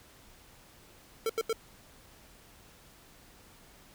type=tone bursts; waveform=square; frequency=450 Hz; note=A4; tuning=39 cents sharp; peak=-28 dBFS; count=3; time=1.26-1.529 s; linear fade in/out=2 ms; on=35 ms; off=82 ms; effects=pink hiss -57 dBFS RMS until 3.94 s